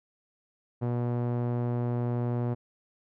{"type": "tone with low-pass filter", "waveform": "sawtooth", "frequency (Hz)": 120.8, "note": "B2", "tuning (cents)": -38, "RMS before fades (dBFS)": -29, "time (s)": [0.81, 2.55], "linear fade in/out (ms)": 20, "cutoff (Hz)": 780, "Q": 0.75, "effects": []}